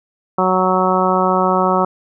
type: harmonic tone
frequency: 185.6 Hz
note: F#3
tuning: 6 cents sharp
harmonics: 1 / 2 / 3 / 4 / 5 / 6 / 7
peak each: -20 / -20 / -20 / -20 / -20 / -20 / -20 dBFS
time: 0.38-1.85 s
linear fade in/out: 5 ms
effects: none